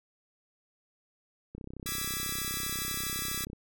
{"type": "click train", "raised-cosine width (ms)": 3, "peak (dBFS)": -29, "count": 65, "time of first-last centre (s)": [1.55, 3.531], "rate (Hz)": 32.3}
{"type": "chord", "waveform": "5% pulse", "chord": "E dominant seventh", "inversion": "third", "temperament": "equal with one note detuned", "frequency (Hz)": [1174.7, 1313.2, 1661.2, 1975.5], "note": ["D6", "E6", "G#6", "B6"], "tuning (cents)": [0, -7, 0, 0], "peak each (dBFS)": -27, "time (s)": [1.86, 3.45], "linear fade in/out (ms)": 5}
{"effects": []}